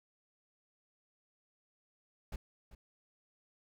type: noise with echo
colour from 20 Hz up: brown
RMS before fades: -39 dBFS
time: 2.32-2.36 s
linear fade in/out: 5 ms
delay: 390 ms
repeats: 1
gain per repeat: -14 dB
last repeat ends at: 2.75 s
effects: none